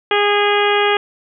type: harmonic tone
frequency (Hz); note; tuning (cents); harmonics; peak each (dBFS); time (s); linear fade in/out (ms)
410.7; G#4; -19; 1 / 2 / 3 / 4 / 5 / 6 / 7 / 8; -16 / -19 / -21 / -22 / -23 / -24 / -24 / -25; 0.11-0.97; 2
effects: none